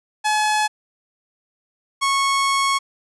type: tone pair in turn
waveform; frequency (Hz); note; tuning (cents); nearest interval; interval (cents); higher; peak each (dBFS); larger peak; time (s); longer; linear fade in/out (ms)
sawtooth; 852 / 1100.1; G#5 / C#6; +44 / -14; major third; 442; second; -13; neither; 0.24-0.68 / 2.01-2.79; second; 20
effects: resampled to 24000 Hz